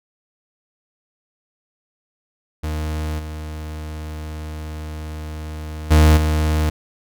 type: tone with level steps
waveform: 40% pulse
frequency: 77.2 Hz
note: D#2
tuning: 13 cents flat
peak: -21 / -27 / -8 / -15 dBFS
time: 2.63-6.7 s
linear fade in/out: 10 ms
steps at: 3.18 / 5.9 / 6.16 s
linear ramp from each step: 20 ms
effects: none